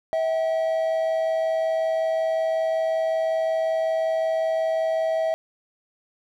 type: tone pair together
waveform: triangle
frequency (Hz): 646.6 / 772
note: E5 / G5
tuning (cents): -34 / -27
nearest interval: minor third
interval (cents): 307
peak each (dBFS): -19 / -30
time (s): 0.13-5.34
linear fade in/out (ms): 0
effects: none